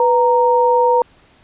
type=tone pair together; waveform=sine; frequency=493.9 / 930.2 Hz; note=B4 / A#5; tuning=0 / -4 cents; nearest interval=major seventh; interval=1096 cents; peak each=-13 dBFS; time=0-1.02 s; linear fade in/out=2 ms; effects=pink hiss -51 dBFS RMS until 1.43 s + resampled to 8000 Hz